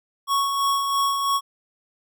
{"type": "tone with tremolo", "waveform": "square", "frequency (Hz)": 1108.7, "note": "C#6", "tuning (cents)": 0, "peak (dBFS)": -19, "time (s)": [0.27, 1.41], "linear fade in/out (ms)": 50, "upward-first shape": "sine", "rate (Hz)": 3, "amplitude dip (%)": 40, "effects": []}